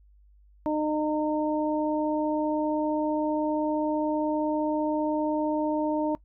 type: harmonic tone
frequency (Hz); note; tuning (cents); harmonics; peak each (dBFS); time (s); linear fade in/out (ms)
305.1; D#4; -34; 1 / 2 / 3; -26 / -29 / -31; 0.66-6.15; 0
effects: noise-tail reverb RT60 0.1 s tail -21 dB re dry + added 50 Hz sine -54 dBFS peak until 6.24 s